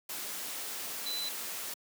sine tone in noise, 4000 Hz, B7, 21 cents sharp, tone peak -34 dBFS, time 1.06-1.29 s, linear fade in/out 5 ms, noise white, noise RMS -39 dBFS, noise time 0.09-1.74 s, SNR +2 dB, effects high-pass 200 Hz 12 dB/octave

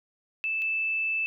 sine tone pair in turn, 2634 / 2634 Hz, E7 / E7, -2 / -2 cents, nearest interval unison, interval 0 cents, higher neither, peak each -26 / -25 dBFS, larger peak second, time 0.44-0.62 / 0.62-1.26 s, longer second, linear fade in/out 0 ms, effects none

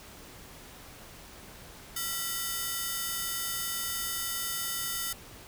5% pulse ring-modulated tone, 1655 Hz, G#6, 6 cents flat, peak -17 dBFS, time 1.96-5.13 s, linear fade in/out 5 ms, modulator 294 Hz, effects pink hiss -49 dBFS RMS until 5.47 s

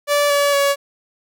sawtooth tone with pitch steps, 580 / 571.4 / 562.8 Hz, D5 / D5 / C#5, -22 / -48 / +26 cents, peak -10 dBFS, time 0.07-0.76 s, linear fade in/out 50 ms, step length 230 ms, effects none

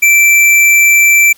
square tone, 2338 Hz, D7, 8 cents flat, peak -5 dBFS, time 0.02-1.33 s, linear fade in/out 10 ms, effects white hiss -46 dBFS RMS until 1.37 s

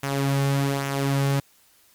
sawtooth tone with flanger, 138.59 Hz, C#3, in tune, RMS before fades -23 dBFS, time 0.03-1.4 s, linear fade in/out 5 ms, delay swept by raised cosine 0.22 to 3.12 ms, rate 1.2 Hz, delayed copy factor -0.5, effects white hiss -58 dBFS RMS until 1.94 s + MP3 96 kbps

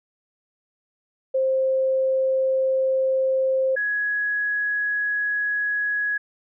sine tone pair in turn, 527 / 1673.1 Hz, C5 / G#6, +12 / +12 cents, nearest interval octave + minor sixth, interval 2000 cents, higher second, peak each -18 / -21 dBFS, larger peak first, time 1.34-3.76 / 3.76-6.18 s, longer neither, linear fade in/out 10 ms, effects none

